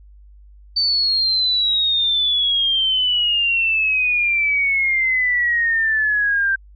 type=exponential sweep; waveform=sine; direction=down; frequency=4577 to 1568 Hz; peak=-15 dBFS; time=0.76-6.56 s; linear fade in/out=10 ms; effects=added 50 Hz sine -42 dBFS peak until 6.75 s